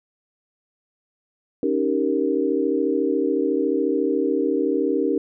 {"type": "chord", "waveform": "sine", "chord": "Eb dominant seventh", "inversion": "third", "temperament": "equal", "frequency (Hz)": [277.2, 311.1, 392, 466.2], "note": ["Db4", "Eb4", "G4", "Bb4"], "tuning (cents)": [0, 0, 0, 0], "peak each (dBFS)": -24, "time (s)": [1.63, 5.18], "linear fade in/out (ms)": 2, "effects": []}